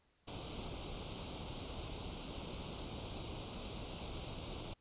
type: noise with comb filter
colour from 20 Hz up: pink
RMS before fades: -45 dBFS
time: 0.27-4.74 s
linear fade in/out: 10 ms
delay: 0.28 ms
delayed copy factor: +0.85
effects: pink hiss -75 dBFS RMS until 4.8 s + resampled to 8000 Hz